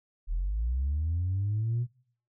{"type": "linear sweep", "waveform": "sine", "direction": "up", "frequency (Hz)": [37.49, 123.47], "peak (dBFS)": -25, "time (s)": [0.27, 1.87], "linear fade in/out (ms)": 50, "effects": ["noise-tail reverb RT60 0.5 s tail -19 dB re dry", "tanh soft clip ceiling -23 dBFS"]}